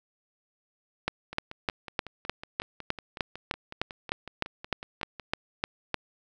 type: two click trains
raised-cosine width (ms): 0.3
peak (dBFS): -10 / -23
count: 17 / 22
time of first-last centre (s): 1.08-5.943 / 1.33-5.197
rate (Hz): 3.29 / 5.43
effects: none